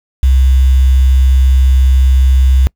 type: tone with quantisation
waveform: sine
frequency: 65.3 Hz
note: C2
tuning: 3 cents flat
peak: -5 dBFS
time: 0.23-2.67 s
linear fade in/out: 0 ms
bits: 5
effects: noise-tail reverb RT60 0.1 s tail -26 dB re dry